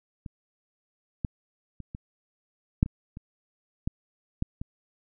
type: clicks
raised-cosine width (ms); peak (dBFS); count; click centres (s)
5; -25 / -15 / -27 / -24 / -6 / -23 / -27 / -15 / -14 / -22; 10; 0.262 / 1.248 / 1.803 / 1.949 / 2.829 / 2.861 / 3.171 / 3.875 / 4.424 / 4.615
effects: none